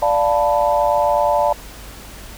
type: chord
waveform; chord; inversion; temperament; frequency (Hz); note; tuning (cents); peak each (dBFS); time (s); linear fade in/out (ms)
sine; B half-diminished seventh; first; equal; 587.3 / 698.5 / 880 / 987.8; D5 / F5 / A5 / B5; 0 / 0 / 0 / 0; -17 / -20 / -18 / -23; 0.02-1.53; 5
effects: added 50 Hz sine -38 dBFS peak until 2.37 s + pink hiss -38 dBFS RMS until 2.37 s